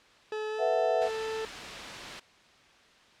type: tone with pitch glide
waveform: 40% pulse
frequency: 430.2 to 441.5 Hz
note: A4 to A4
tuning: -39 to +6 cents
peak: -31 dBFS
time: 0.32-1.45 s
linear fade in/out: 2 ms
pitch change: +45 cents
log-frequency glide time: 0.49-0.69 s
type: chord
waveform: sine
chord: B suspended fourth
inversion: none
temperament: just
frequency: 493.9 / 658.5 / 740.8 Hz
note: B4 / E5 / F#5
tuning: 0 / -2 / +2 cents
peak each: -30 / -27 / -31 dBFS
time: 0.58-1.1 s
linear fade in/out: 50 ms
type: noise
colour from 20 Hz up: white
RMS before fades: -38 dBFS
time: 1.01-2.2 s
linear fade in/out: 10 ms
effects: white hiss -58 dBFS RMS until 3.2 s + low-pass 4000 Hz 12 dB/octave